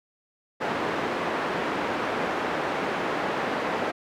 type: band-pass noise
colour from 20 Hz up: pink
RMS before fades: -28 dBFS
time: 0.6-3.92 s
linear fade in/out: 20 ms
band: 300 to 1800 Hz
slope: 12 dB/octave
effects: none